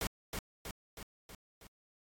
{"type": "noise with echo", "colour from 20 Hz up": "pink", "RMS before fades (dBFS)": -35, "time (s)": [0.01, 0.07], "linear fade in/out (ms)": 2, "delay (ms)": 320, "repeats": 5, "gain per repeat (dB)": -4, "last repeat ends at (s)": 1.67, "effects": ["AAC 64 kbps"]}